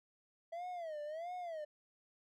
triangle tone with vibrato, 655 Hz, E5, 11 cents flat, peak -39 dBFS, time 0.52-1.65 s, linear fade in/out 10 ms, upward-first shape sine, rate 1.5 Hz, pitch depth 180 cents each way, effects none

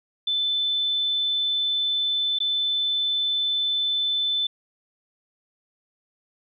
sine tone with dropouts, 3520 Hz, A7, in tune, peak -21 dBFS, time 0.27-4.47 s, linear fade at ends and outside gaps 5 ms, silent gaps 2.388-2.402 s, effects none

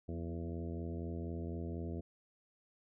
harmonic tone with a mistuned harmonic, 84.1 Hz, E2, 35 cents sharp, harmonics 1 / 2 / 3 / 4 / 5 / 6 / 7 / 8, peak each -41 / -45 / -46 / -47 / -50 / -54 / -57 / -55 dBFS, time 0.08-2.01 s, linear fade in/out 10 ms, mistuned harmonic 3, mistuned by -45 cents, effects none

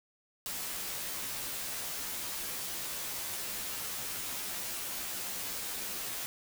white noise with comb filter, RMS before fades -38 dBFS, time 0.46-6.26 s, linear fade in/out 0 ms, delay 13 ms, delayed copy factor -0.95, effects none

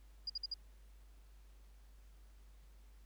sine tone bursts, 4853 Hz, D#8, 44 cents flat, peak -37 dBFS, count 4, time 0.27-0.541 s, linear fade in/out 5 ms, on 28 ms, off 53 ms, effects added 50 Hz sine -57 dBFS peak until 3.05 s + pink hiss -72 dBFS RMS until 3.05 s

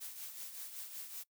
blue noise with tremolo, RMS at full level -44 dBFS, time 0-1.24 s, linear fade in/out 20 ms, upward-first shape triangle, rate 5.3 Hz, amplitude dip 60%, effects noise-tail reverb RT60 0.1 s tail -22 dB re dry

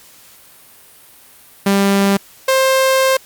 sawtooth tone pair in turn, 198 / 528.6 Hz, G3 / C5, +18 / +18 cents, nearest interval octave + perfect fourth, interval 1700 cents, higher second, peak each -7 dBFS, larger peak neither, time 1.66-2.17 / 2.48-3.17 s, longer second, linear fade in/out 5 ms, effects white hiss -44 dBFS RMS until 3.25 s + Opus 48 kbps

